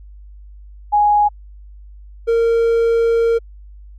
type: tone pair in turn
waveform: sine / triangle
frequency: 830.6 / 461.3 Hz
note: G#5 / A#4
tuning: 0 / -18 cents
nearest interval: minor seventh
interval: 1018 cents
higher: first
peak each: -10 dBFS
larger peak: neither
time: 0.92-1.29 / 2.27-3.39 s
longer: second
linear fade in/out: 20 ms
effects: added 50 Hz sine -36 dBFS peak until 3.98 s